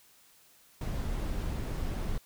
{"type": "noise", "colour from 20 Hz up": "brown", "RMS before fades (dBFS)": -33, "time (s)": [0.81, 2.18], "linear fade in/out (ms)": 2, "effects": ["white hiss -61 dBFS RMS until 2.25 s"]}